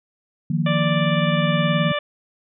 sine chord, Eb suspended second, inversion none, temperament equal, 155.56 / 174.61 / 233.1 Hz, Eb3 / F3 / Bb3, 0 / 0 / 0 cents, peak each -21 / -22 / -26 dBFS, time 0.5-1.92 s, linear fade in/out 5 ms
harmonic tone, 587.3 Hz, D5, in tune, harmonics 1 / 2 / 3 / 4 / 5 / 6, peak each -24 / -27 / -29 / -30 / -31 / -32 dBFS, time 0.66-1.99 s, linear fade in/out 5 ms
effects none

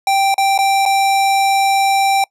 square tone with dropouts, 784 Hz, G5, in tune, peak -12 dBFS, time 0.07-2.24 s, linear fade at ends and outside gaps 2 ms, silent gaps 0.342-0.38 / 0.578-0.588 / 0.854-0.86 s, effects noise-tail reverb RT60 0.1 s tail -25 dB re dry + low-pass 12000 Hz 12 dB/octave

